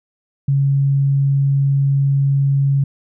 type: tone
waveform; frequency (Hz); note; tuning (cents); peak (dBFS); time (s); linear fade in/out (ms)
sine; 138.59; C#3; 0; -12; 0.48-2.84; 5
effects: none